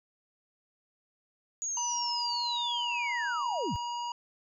sine linear sweep, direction down, 6770 to 64.5 Hz, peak -31 dBFS, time 1.62-3.76 s, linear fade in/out 0 ms
harmonic tone, 956 Hz, A#5, 43 cents sharp, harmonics 1 / 3 / 5 / 7, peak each -33 / -43 / -47 / -50 dBFS, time 1.77-4.12 s, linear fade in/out 2 ms
effects none

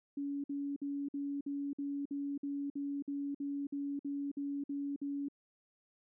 sine tone bursts, 282.5 Hz, C#4, 33 cents sharp, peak -35 dBFS, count 16, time 0.17-5.285 s, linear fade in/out 5 ms, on 270 ms, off 53 ms, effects none

